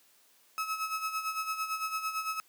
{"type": "tone with tremolo", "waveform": "35% pulse", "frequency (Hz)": 1290, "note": "E6", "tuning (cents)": -38, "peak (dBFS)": -28, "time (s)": [0.58, 2.4], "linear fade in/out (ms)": 0, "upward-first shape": "sine", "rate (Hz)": 8.9, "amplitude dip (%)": 65, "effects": ["white hiss -64 dBFS RMS until 2.48 s", "high-pass 200 Hz 12 dB/octave"]}